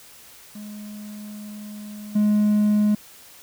triangle tone with level steps, 209.6 Hz, G#3, 16 cents sharp, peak -32 / -13 dBFS, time 0.55-2.95 s, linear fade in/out 5 ms, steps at 2.15 s, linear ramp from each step 10 ms, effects tanh soft clip ceiling -9 dBFS + white hiss -47 dBFS RMS until 3.42 s

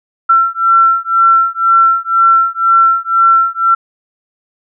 sine beating tone pair, 1350 / 1352 Hz, E6 / E6, +41 / +43 cents, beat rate 2 Hz, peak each -10 dBFS, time 0.29-3.75 s, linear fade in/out 10 ms, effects none

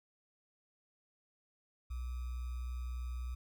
sine tone with sample-and-hold, 61.7 Hz, B1, 1 cent flat, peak -37 dBFS, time 1.9-3.35 s, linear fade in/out 10 ms, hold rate 1225 Hz, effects none

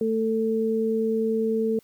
sine tone pair together, 221.9 / 445 Hz, A3 / A4, +15 / +20 cents, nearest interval octave, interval 1205 cents, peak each -25 / -23 dBFS, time 0.01-1.79 s, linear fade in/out 2 ms, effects white hiss -61 dBFS RMS until 1.83 s

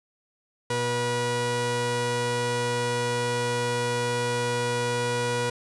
sawtooth tone pair together, 121.17 / 484.7 Hz, B2 / B4, -33 / -32 cents, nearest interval 2 octaves, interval 2401 cents, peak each -26 / -21 dBFS, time 0.7-5.5 s, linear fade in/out 5 ms, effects resampled to 24000 Hz

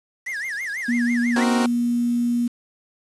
triangle tone with vibrato, 1864.7 Hz, A#6, in tune, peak -24 dBFS, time 0.26-1.44 s, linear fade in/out 10 ms, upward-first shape sine, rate 6.1 Hz, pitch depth 240 cents each way
sine tone, 239.2 Hz, A#3, 45 cents sharp, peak -18 dBFS, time 0.88-2.48 s, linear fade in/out 10 ms
15% pulse chord, C half-diminished seventh, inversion none, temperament equal, 261.6 / 311.1 / 370 / 466.2 Hz, C4 / Eb4 / Gb4 / Bb4, 0 / 0 / 0 / 0 cents, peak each -19 / -25 / -20 / -22 dBFS, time 1.36-1.66 s, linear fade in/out 2 ms
effects resampled to 24000 Hz + 7-bit

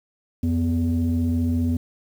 sine tone pair together, 87.29 / 246.9 Hz, F2 / B3, 0 / 0 cents, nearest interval octave + tritone, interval 1800 cents, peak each -20 dBFS, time 0.43-1.77 s, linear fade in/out 5 ms, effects tanh soft clip ceiling -15 dBFS + 8-bit

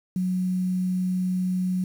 sine tone with quantisation, 183.6 Hz, F#3, 13 cents flat, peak -22 dBFS, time 0.16-1.84 s, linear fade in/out 2 ms, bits 8, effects none

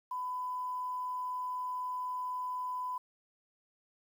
sine tone with quantisation, 1002 Hz, B5, 25 cents sharp, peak -34 dBFS, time 0.11-2.98 s, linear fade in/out 5 ms, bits 10, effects none

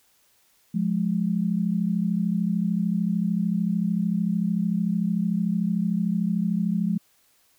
sine tone pair together, 176.4 / 209.8 Hz, F3 / G#3, +18 / +18 cents, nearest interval minor third, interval 300 cents, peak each -24 dBFS, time 0.74-6.98 s, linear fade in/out 10 ms, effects white hiss -63 dBFS RMS until 7.58 s

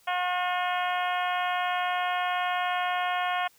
harmonic tone, 359.8 Hz, F#4, 48 cents flat, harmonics 2 / 3 / 4 / 5 / 6 / 7 / 8 / 9, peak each -28 / -32 / -34 / -36 / -38 / -39 / -40 / -41 dBFS, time 0.07-3.48 s, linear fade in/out 10 ms, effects white hiss -61 dBFS RMS until 3.58 s

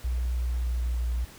sine tone with pitch glide, 61.1 to 59.64 Hz, B1 to A#1, -18 to +40 cents, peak -24 dBFS, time 0.04-1.25 s, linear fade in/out 10 ms, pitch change -42 cents, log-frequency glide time 0.33-1.12 s, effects tanh soft clip ceiling -20 dBFS + pink hiss -49 dBFS RMS until 1.38 s

